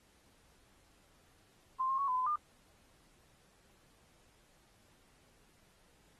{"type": "tone with pitch steps", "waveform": "sine", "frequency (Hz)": [1045, 1069, 1111, 1011, 1017, 1205], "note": ["C6", "C6", "C#6", "B5", "C6", "D6"], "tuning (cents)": [-2, 37, 4, 40, -50, 44], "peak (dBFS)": -30, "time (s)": [1.8, 2.358], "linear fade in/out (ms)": 2, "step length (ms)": 93, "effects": ["pink hiss -68 dBFS RMS until 6.19 s", "AAC 32 kbps"]}